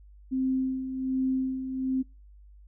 sine tone with tremolo, 261.6 Hz, C4, in tune, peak -23 dBFS, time 0.31-2.03 s, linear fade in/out 20 ms, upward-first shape sine, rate 1.3 Hz, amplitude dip 60%, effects noise-tail reverb RT60 0.3 s tail -26 dB re dry + added 50 Hz sine -49 dBFS peak until 2.67 s

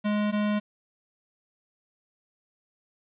square tone pair in turn, 208.8 / 208.8 Hz, G#3 / G#3, +10 / +10 cents, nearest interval unison, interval 0 cents, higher neither, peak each -24 dBFS, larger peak neither, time 0.04-0.32 / 0.32-0.6 s, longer neither, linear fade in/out 20 ms, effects resampled to 8000 Hz + 9-bit

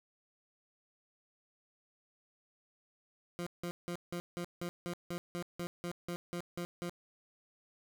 20% pulse tone bursts, 174.2 Hz, F3, 4 cents flat, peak -32 dBFS, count 15, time 3.39-6.895 s, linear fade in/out 0 ms, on 75 ms, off 170 ms, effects none

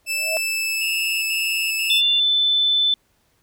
sine tone with exponential growth, 640 Hz, D#5, 49 cents sharp, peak -19 dBFS, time 0.05-0.37 s, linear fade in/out 0 ms, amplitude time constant 69 ms
sawtooth tone with pitch glide, 2637 to 2620 Hz, E7 to E7, 0 to -11 cents, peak -18 dBFS, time 0.06-2.02 s, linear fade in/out 50 ms, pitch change -11 cents, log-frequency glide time 0.44-0.83 s
sine tone bursts, 2798 Hz, F7, 3 cents sharp, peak -25 dBFS, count 3, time 0.81-2.198 s, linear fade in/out 5 ms, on 410 ms, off 79 ms
sine tone, 3520 Hz, A7, in tune, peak -15 dBFS, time 1.9-2.94 s, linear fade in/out 2 ms
effects pink hiss -64 dBFS RMS until 3.42 s

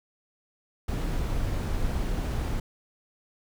brown noise, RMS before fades -28 dBFS, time 0.88-2.6 s, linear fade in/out 5 ms, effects none

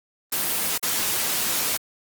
white noise with dropouts, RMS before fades -24 dBFS, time 0.32-1.77 s, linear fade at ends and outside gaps 5 ms, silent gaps 0.779-0.827 s, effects high-pass 100 Hz 12 dB/octave + Opus 24 kbps

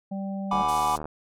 harmonic tone, 195.2 Hz, G3, 7 cents flat, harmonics 1 / 3 / 4, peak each -29 / -39 / -41 dBFS, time 0.11-0.63 s, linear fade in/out 10 ms
triangle chord, G# half-diminished seventh, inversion third, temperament equal, 740 / 830.6 / 987.8 / 1174.7 Hz, F#5 / G#5 / B5 / D6, 0 / 0 / 0 / 0 cents, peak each -27 / -26 / -25 / -25 dBFS, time 0.51-0.96 s, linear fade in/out 5 ms
click train, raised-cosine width 1 ms, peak -21 dBFS, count 41, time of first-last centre 0.53-1.056 s, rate 76.1 Hz
pink high-pass noise, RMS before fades -38 dBFS, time 0.68-0.98 s, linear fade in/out 10 ms, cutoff 5600 Hz, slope 12 dB/octave
effects low-pass 11000 Hz 12 dB/octave

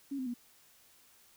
sine tone with pitch steps, 277.2 / 258.6 / 241.3 Hz, C#4 / C4 / B3, 0 / -20 / -40 cents, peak -34 dBFS, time 0.11-0.341 s, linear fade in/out 10 ms, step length 77 ms, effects white hiss -63 dBFS RMS until 1.36 s

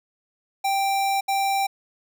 square tone bursts at uneven times, 785 Hz, G5, 2 cents sharp, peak -21 dBFS, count 2, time 0.64-1.21 / 1.28-1.67 s, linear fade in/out 10 ms, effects none

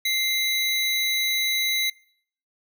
square tone pair together, 2093 / 3922 Hz, C7 / B7, 0 / -13 cents, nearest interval major seventh, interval 1087 cents, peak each -25 dBFS, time 0.05-1.9 s, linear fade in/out 5 ms, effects noise-tail reverb RT60 0.6 s tail -24 dB re dry

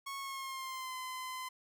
sawtooth tone with pitch glide, 1100 to 1026.3 Hz, C#6 to C6, -14 to -34 cents, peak -36 dBFS, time 0.06-1.49 s, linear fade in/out 10 ms, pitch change -120 cents, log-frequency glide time 0.18-0.95 s, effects none

